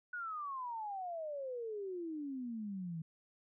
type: exponential sweep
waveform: sine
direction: down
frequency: 1480 to 157.5 Hz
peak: -39 dBFS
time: 0.13-3.02 s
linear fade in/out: 5 ms
effects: none